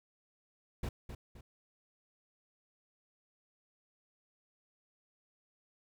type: noise with echo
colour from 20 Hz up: brown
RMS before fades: -36 dBFS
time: 0.83-0.89 s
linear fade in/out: 5 ms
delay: 260 ms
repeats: 2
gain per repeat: -8 dB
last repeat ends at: 1.41 s
effects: none